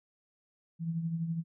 sine tone with tremolo, 165.3 Hz, E3, 5 cents sharp, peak -28 dBFS, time 0.79-1.44 s, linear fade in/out 50 ms, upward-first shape triangle, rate 12 Hz, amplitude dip 60%, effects none

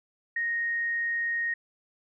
sine tone, 1864.7 Hz, A#6, in tune, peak -26 dBFS, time 0.36-1.54 s, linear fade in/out 5 ms, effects none

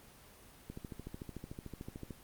click train, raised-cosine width 3 ms, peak -30 dBFS, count 20, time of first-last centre 0.7-2.107 s, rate 13.5 Hz, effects pink hiss -58 dBFS RMS until 2.23 s + Opus 24 kbps

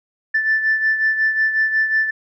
sine beating tone pair, 1760 / 1765.5 Hz, A6 / A6, 0 / +5 cents, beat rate 5.5 Hz, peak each -15 / -22 dBFS, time 0.34-2.11 s, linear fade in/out 10 ms, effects tanh soft clip ceiling -9 dBFS

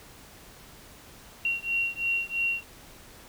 sine beating tone pair, 2746 / 2749 Hz, F7 / F7, -30 / -28 cents, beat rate 3 Hz, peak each -29 dBFS, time 1.45-2.63 s, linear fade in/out 2 ms, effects pink hiss -50 dBFS RMS until 3.28 s

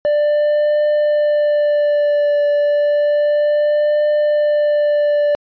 triangle tone with vibrato, 590 Hz, D5, 8 cents sharp, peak -10 dBFS, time 0.05-5.35 s, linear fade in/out 0 ms, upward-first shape triangle, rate 0.31 Hz, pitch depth 22 cents each way, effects resampled to 11025 Hz

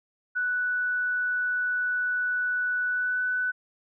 sine tone with pitch glide, 1482 to 1495.8 Hz, F#6 to F#6, +2 to +18 cents, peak -24 dBFS, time 0.35-3.52 s, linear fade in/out 20 ms, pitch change +16 cents, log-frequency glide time 2.87-3.21 s, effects none

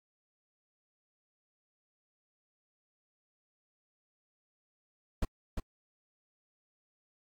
brown noise with echo, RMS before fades -28 dBFS, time 5.22-5.25 s, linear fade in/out 5 ms, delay 350 ms, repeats 1, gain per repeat -5 dB, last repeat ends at 5.6 s, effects AAC 64 kbps

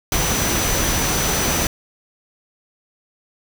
sine tone in noise, 5980 Hz, F#8, 17 cents sharp, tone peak -25 dBFS, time 0.12-1.67 s, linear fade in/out 2 ms, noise pink, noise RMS -20 dBFS, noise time 0.12-1.67 s, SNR -8 dB, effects none

